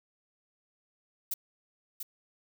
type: noise with echo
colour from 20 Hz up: violet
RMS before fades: -32 dBFS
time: 1.31-1.34 s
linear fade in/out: 5 ms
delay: 690 ms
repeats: 1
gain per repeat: -6 dB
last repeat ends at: 2.03 s
effects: none